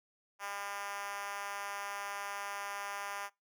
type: tone with high-pass filter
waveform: 5% pulse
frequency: 201.2 Hz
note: G3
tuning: 45 cents sharp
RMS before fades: -41 dBFS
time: 0.39-3.3 s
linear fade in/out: 50 ms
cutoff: 840 Hz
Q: 1.7
effects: noise-tail reverb RT60 0.2 s tail -23 dB re dry